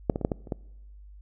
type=clicks; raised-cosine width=2 ms; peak=-7 / -15 / -20 / -9 / -13 / -30 / -15 dBFS; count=7; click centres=0.098 / 0.159 / 0.213 / 0.249 / 0.318 / 0.472 / 0.522 s; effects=noise-tail reverb RT60 1.0 s tail -24 dB re dry + added 50 Hz sine -45 dBFS peak until 1.21 s